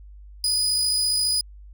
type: tone with amplitude modulation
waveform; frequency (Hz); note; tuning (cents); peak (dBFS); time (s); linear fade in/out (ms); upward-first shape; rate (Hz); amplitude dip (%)
30% pulse; 4963; D#8; -5; -16; 0.44-1.41; 2; sine; 54.6; 25
effects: added 50 Hz sine -41 dBFS peak until 1.73 s